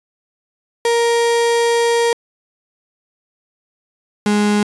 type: tone pair in turn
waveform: 35% pulse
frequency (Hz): 468 / 207.8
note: A#4 / G#3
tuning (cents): +7 / +1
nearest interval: octave + major second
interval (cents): 1406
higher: first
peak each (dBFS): -11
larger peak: neither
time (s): 0.85-2.13 / 4.26-4.63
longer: first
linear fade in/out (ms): 2
effects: resampled to 24000 Hz